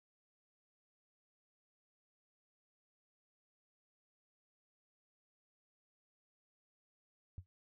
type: tone with exponential decay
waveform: sine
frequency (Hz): 91.6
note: F#2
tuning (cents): -17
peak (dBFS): -39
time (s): 7.38-7.46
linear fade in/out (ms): 0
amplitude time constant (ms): 16
effects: none